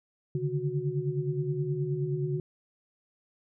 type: tone cluster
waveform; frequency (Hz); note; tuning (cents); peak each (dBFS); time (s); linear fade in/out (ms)
sine; 136.9 / 146.5 / 155.9 / 366.4; C#3 / D3 / D#3 / F#4; -21 / -4 / +4 / -17; -33 / -31 / -39 / -33; 0.35-2.4; 2
effects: none